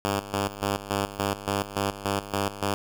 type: tone with tremolo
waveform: 5% pulse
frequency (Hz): 100.1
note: G2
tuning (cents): +37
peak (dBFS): -13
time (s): 0.05-2.74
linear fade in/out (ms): 0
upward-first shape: square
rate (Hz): 3.5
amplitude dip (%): 75
effects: 7-bit